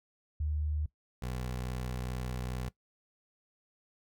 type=tone pair in turn; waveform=sine / 20% pulse; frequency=75.5 / 62.39 Hz; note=D2 / B1; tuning=+48 / +18 cents; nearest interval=minor third; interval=330 cents; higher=first; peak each=-30 / -30 dBFS; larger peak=neither; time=0.4-0.86 / 1.22-2.69 s; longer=second; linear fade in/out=5 ms; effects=noise-tail reverb RT60 0.1 s tail -18 dB re dry